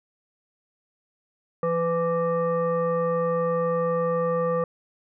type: tone with frequency modulation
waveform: sine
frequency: 502 Hz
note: B4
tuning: 28 cents sharp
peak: -21 dBFS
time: 1.63-4.64 s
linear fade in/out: 2 ms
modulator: 672 Hz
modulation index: 0.85
effects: none